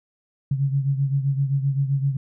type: beating tone pair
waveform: sine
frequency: 136.7 / 144.4 Hz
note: C#3 / D3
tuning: -24 / -29 cents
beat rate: 7.7 Hz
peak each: -20 / -26 dBFS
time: 0.51-2.17 s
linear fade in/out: 5 ms
effects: none